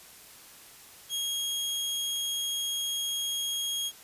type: tone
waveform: sawtooth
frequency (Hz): 3275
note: G#7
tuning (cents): -25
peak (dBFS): -26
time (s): 1.09-3.92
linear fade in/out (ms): 50
effects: white hiss -51 dBFS RMS until 4.03 s + resampled to 32000 Hz